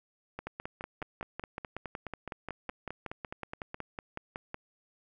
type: two click trains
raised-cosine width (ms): 0.5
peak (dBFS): -23 / -22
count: 17 / 23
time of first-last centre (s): 0.39-3.744 / 0.47-4.544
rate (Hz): 4.77 / 5.4
effects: none